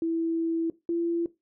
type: tone pair in turn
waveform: sine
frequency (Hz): 329.6 / 338.7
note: E4 / E4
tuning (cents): 0 / +47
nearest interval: unison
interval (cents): 47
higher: second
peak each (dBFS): -24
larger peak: neither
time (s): 0.02-0.7 / 0.89-1.26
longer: first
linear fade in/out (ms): 2
effects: noise-tail reverb RT60 0.2 s tail -17 dB re dry